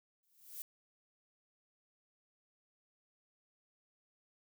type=noise with exponential growth; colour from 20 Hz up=violet; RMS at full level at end=-42 dBFS; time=0.23-0.62 s; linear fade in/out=1 ms; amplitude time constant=84 ms; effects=none